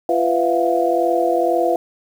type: tone cluster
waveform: sine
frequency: 342.8 / 498.5 / 665 / 707 Hz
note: F4 / B4 / E5 / F5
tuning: -32 / +16 / +15 / +21 cents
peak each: -20 dBFS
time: 0.09-1.76 s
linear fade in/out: 2 ms
effects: 7-bit